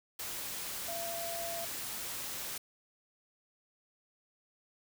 sine tone in noise, 678 Hz, E5, 49 cents sharp, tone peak -39 dBFS, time 0.88-1.65 s, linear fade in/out 5 ms, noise white, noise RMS -40 dBFS, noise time 0.19-2.58 s, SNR -2 dB, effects none

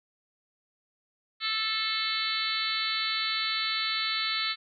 harmonic tone with a mistuned harmonic, 440 Hz, A4, in tune, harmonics 3 / 4 / 5 / 6 / 7 / 8 / 9 / 10, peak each -35 / -38 / -34 / -40 / -38 / -36 / -32 / -35 dBFS, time 1.4-4.56 s, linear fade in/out 50 ms, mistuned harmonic 5, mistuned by -20 cents, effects none

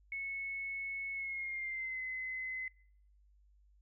sine tone with pitch glide, 2200 to 2041 Hz, C#7 to C7, -14 to -44 cents, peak -37 dBFS, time 0.12-2.68 s, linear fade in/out 2 ms, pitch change -130 cents, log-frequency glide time 1.13-2.01 s, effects noise-tail reverb RT60 0.7 s tail -26 dB re dry + added 50 Hz sine -63 dBFS peak until 3.81 s

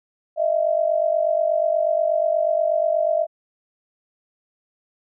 sine tone pair together, 622.3 / 670.6 Hz, D#5 / E5, 0 / +30 cents, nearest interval minor second, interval 130 cents, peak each -20 dBFS, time 0.36-3.27 s, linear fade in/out 50 ms, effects none

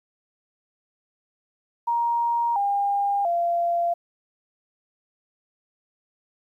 sine tone with pitch steps, 940 / 804.3 / 688.1 Hz, A#5 / G5 / F5, +14 / +44 / -26 cents, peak -20 dBFS, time 1.87-3.94 s, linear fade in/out 10 ms, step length 690 ms, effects 10-bit

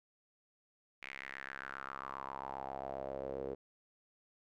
sawtooth tone with band-pass filter sweep, 67.5 Hz, C#2, 45 cents flat, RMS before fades -44 dBFS, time 1.02-3.55 s, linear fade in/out 10 ms, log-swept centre 2300 to 440 Hz, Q 4.7, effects none

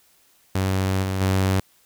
sawtooth tone with level steps, 95.2 Hz, F#2, 50 cents sharp, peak -16 / -19 / -14 dBFS, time 0.55-1.6 s, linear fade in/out 5 ms, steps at 1.02 / 1.2 s, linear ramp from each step 20 ms, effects white hiss -59 dBFS RMS until 1.85 s

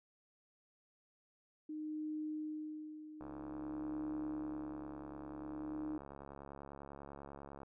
sine tone with tremolo, 307.2 Hz, D#4, 22 cents flat, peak -38 dBFS, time 1.69-5.98 s, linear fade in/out 5 ms, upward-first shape sine, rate 0.51 Hz, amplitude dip 70%
click train, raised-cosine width 1 ms, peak -36 dBFS, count 311, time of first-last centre 3.21-7.632 s, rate 70.1 Hz
effects none

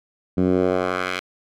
10% pulse tone with band-pass filter sweep, 91.5 Hz, F#2, 19 cents flat, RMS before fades -21 dBFS, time 0.37-1.2 s, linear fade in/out 10 ms, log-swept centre 200 to 2600 Hz, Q 1.2, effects none

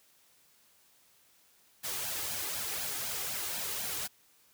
white noise with flanger, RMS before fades -36 dBFS, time 1.83-4.08 s, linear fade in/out 20 ms, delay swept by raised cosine 1.2 to 2.5 ms, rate 4 Hz, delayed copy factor +0.6, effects white hiss -65 dBFS RMS until 4.53 s + high-pass 60 Hz 12 dB/octave

